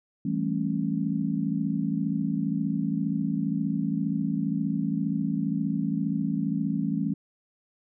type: chord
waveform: sine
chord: A dominant seventh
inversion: second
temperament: just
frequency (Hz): 165 / 198 / 220 / 275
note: E3 / G3 / A3 / C#4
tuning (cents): +2 / +18 / 0 / -14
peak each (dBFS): -30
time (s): 0.25-7.14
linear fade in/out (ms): 5
effects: none

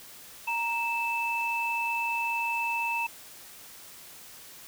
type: tone pair together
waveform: sine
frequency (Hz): 932.3 / 2635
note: A#5 / E7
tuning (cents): 0 / -1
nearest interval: octave + tritone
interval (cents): 1799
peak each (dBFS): -30 / -29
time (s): 0.47-3.07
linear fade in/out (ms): 10
effects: white hiss -48 dBFS RMS until 4.67 s

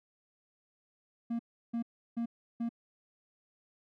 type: tone bursts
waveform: triangle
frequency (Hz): 233.1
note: A#3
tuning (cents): 0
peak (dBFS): -29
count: 4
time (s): 1.3-2.692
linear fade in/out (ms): 10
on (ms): 93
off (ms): 340
effects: none

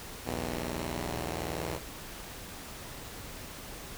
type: tone pair together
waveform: 5% pulse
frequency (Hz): 61 / 81.43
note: B1 / E2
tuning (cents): -21 / -21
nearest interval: perfect fourth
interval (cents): 500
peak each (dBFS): -25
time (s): 0.24-1.8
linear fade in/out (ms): 50
effects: pink hiss -44 dBFS RMS until 3.97 s

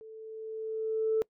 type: tone with level ramp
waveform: sine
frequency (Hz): 440.6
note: A4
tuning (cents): +2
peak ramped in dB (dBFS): -45 to -22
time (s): 0.01-1.22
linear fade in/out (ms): 0
effects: noise-tail reverb RT60 0.1 s tail -24 dB re dry + tanh soft clip ceiling -19 dBFS

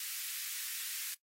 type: high-pass noise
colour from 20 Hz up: white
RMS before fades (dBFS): -40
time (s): 0-1.14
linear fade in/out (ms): 2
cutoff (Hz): 1600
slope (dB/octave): 24
effects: noise-tail reverb RT60 0.1 s tail -17 dB re dry + AAC 48 kbps

